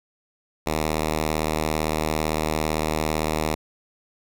5% pulse tone, 77.78 Hz, D#2, in tune, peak -11 dBFS, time 0.66-3.55 s, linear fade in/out 10 ms, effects none

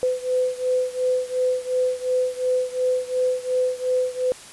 sine beating tone pair, 505 / 507.8 Hz, B4 / B4, +39 / +48 cents, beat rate 2.8 Hz, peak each -22 / -24 dBFS, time 0.03-4.32 s, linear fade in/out 0 ms, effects white hiss -42 dBFS RMS until 4.52 s + resampled to 24000 Hz

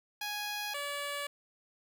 10% pulse tone pair in turn, 830.6 / 573.6 Hz, G#5 / D5, 0 / -41 cents, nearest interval tritone, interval 641 cents, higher first, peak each -27 dBFS, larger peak neither, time 0.21-0.74 / 0.74-1.27 s, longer neither, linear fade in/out 5 ms, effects none

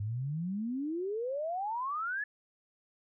sine exponential sweep, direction up, 99 to 1742 Hz, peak -32 dBFS, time 0-2.24 s, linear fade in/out 5 ms, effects none

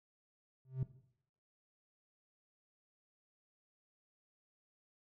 triangle tone with exponential growth, 130.81 Hz, C3, in tune, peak -26 dBFS, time 0.65-0.83 s, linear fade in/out 2 ms, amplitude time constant 39 ms, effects noise-tail reverb RT60 0.7 s tail -18 dB re dry + tanh soft clip ceiling -26 dBFS

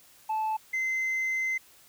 sine tone pair in turn, 872 / 2065 Hz, A5 / C7, -16 / -23 cents, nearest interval octave + minor third, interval 1493 cents, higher second, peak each -24 dBFS, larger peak neither, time 0.29-0.57 / 0.73-1.58 s, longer second, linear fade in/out 10 ms, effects tanh soft clip ceiling -25 dBFS + white hiss -57 dBFS RMS until 1.88 s

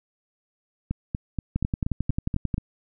two click trains, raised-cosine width 5 ms, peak -14 / -12 dBFS, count 8 / 12, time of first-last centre 0.91-2.581 / 1.56-2.542 s, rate 4.19 / 11.2 Hz, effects none

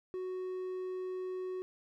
triangle tone with hard clipping, 370 Hz, F#4, in tune, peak -37 dBFS, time 0.14-1.62 s, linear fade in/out 0 ms, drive 6 dB, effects none

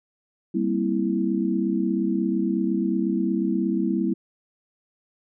sine chord, C dominant seventh, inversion second, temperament equal, 196 / 233.1 / 261.6 / 329.6 Hz, G3 / Bb3 / C4 / E4, 0 / 0 / 0 / 0 cents, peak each -25 / -27 / -29 / -25 dBFS, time 0.54-4.14 s, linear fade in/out 10 ms, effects none

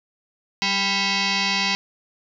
sine tone with frequency modulation, 994 Hz, B5, 11 cents sharp, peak -19 dBFS, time 0.62-1.75 s, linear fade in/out 0 ms, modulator 594 Hz, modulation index 7.3, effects none

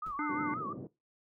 sine tone with vibrato, 1200 Hz, D6, 37 cents sharp, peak -36 dBFS, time 0.02-0.73 s, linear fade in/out 5 ms, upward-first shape triangle, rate 5.7 Hz, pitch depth 170 cents each way
brown noise with exponential decay, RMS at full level -42 dBFS, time 0.06-0.24 s, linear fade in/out 2 ms, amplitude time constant 38 ms
harmonic tone, 297.6 Hz, D4, 23 cents sharp, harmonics 1 / 3 / 5 / 7, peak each -34 / -39 / -41 / -42 dBFS, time 0.19-0.54 s, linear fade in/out 2 ms
white band-pass noise, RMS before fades -43 dBFS, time 0.29-0.87 s, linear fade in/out 2 ms, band 130 to 390 Hz, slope 24 dB/octave
effects noise-tail reverb RT60 0.2 s tail -17 dB re dry

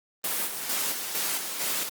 white noise with tremolo, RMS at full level -28 dBFS, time 0.24-1.89 s, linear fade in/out 2 ms, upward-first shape square, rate 2.2 Hz, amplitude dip 45%, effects high-pass 200 Hz 12 dB/octave + Opus 24 kbps

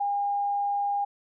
sine tone, 809 Hz, G#5, 46 cents flat, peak -24 dBFS, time 0-1.05 s, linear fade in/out 10 ms, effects none

